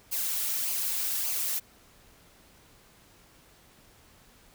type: noise with flanger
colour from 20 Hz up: blue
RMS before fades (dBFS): -30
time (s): 0.11-1.6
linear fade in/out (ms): 20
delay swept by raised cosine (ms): 0.53 to 3.23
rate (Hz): 1.7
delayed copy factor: -0.55
effects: pink hiss -58 dBFS RMS until 4.54 s